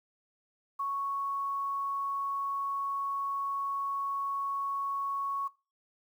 sine tone with quantisation, 1108.7 Hz, C#6, in tune, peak -30 dBFS, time 0.79-5.48 s, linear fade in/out 10 ms, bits 10, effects noise-tail reverb RT60 0.3 s tail -19 dB re dry

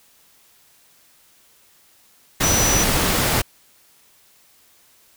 sine tone in noise, 5920 Hz, F#8, in tune, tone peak -19 dBFS, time 2.43-2.84 s, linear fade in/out 10 ms, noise pink, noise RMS -19 dBFS, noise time 2.4-3.42 s, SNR -3 dB, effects white hiss -55 dBFS RMS until 5.16 s

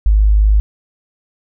sine tone, 51.91 Hz, G#1, in tune, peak -7 dBFS, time 0.06-0.6 s, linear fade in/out 0 ms, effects none

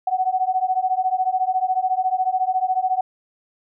sine beating tone pair, 740 / 754 Hz, F#5 / F#5, 0 / +32 cents, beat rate 14 Hz, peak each -21 dBFS, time 0.07-3.01 s, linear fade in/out 5 ms, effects none

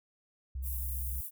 sine tone, 65.41 Hz, C2, in tune, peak -34 dBFS, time 0.55-1.21 s, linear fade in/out 5 ms
white high-pass noise, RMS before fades -40 dBFS, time 0.62-1.31 s, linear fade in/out 50 ms, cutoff 11000 Hz, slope 24 dB/octave
effects none

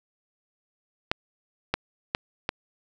clicks, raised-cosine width 0.3 ms, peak -6 / -7 / -7 / -9 dBFS, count 4, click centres 1.115 / 1.74 / 2.149 / 2.491 s, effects none

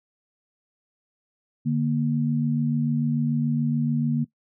sine tone pair together, 147.9 / 234.8 Hz, D3 / A#3, +13 / +13 cents, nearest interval minor sixth, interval 800 cents, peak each -23 dBFS, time 1.65-4.25 s, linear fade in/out 20 ms, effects noise-tail reverb RT60 0.1 s tail -18 dB re dry

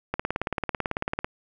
click train, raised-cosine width 0.5 ms, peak -11 dBFS, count 21, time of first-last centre 0.14-1.245 s, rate 18.1 Hz, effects none

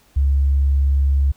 sine tone, 69.3 Hz, C#2, in tune, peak -12 dBFS, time 0.16-1.32 s, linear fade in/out 10 ms, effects tanh soft clip ceiling -8 dBFS + pink hiss -55 dBFS RMS until 1.36 s

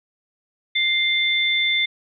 sine tone pair together, 2093 / 3540 Hz, C7 / A7, 0 / +10 cents, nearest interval major sixth, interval 910 cents, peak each -20 dBFS, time 0.75-1.86 s, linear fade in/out 10 ms, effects none

